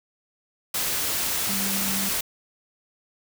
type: tone in noise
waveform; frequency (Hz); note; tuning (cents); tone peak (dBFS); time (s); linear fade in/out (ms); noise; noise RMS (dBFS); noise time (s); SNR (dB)
sine; 196; G3; 0; -30; 1.49-2.09; 5; white; -26; 0.74-2.21; -7
effects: none